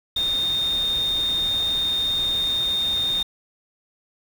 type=tone in noise; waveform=sine; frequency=3663 Hz; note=A#7; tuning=31 cents flat; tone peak=-20 dBFS; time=0.16-3.23 s; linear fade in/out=5 ms; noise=pink; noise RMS=-36 dBFS; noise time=0.16-3.23 s; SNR=+13 dB; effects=none